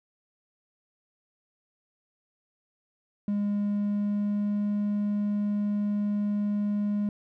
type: tone with pitch glide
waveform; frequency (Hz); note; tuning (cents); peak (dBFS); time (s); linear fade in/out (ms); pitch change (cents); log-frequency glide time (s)
triangle; 204.6 to 206.3; G#3 to G#3; -26 to -11; -22; 3.28-7.09; 2; +15; 3.42-4.69
effects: tanh soft clip ceiling -18 dBFS